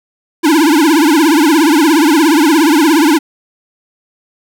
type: tone with vibrato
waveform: square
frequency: 309.4 Hz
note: D#4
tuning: 10 cents flat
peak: -7 dBFS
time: 0.43-3.19 s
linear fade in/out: 20 ms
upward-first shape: triangle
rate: 17 Hz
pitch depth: 210 cents each way
effects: none